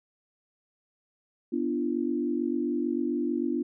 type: chord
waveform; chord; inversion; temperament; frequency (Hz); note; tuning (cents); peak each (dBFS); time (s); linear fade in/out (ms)
sine; B diminished; none; equal with one note detuned; 246.9 / 293.7 / 342.6; B3 / D4 / F4; 0 / 0 / -33; -30; 1.52-3.63; 10
effects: none